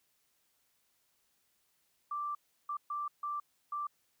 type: tone bursts at uneven times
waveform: sine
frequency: 1174.7 Hz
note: D6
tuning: in tune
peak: -34 dBFS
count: 5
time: 2.11-2.35 / 2.69-2.77 / 2.9-3.08 / 3.23-3.4 / 3.72-3.87 s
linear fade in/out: 5 ms
effects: white hiss -75 dBFS RMS until 4.2 s